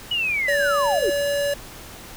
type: linear sweep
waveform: sine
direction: down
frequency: 2960 to 323.1 Hz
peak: -20 dBFS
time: 0.11-1.1 s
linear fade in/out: 5 ms
type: tone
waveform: square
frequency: 571 Hz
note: D5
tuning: 49 cents flat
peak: -21 dBFS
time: 0.48-1.54 s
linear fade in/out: 5 ms
effects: pink hiss -40 dBFS RMS until 2.16 s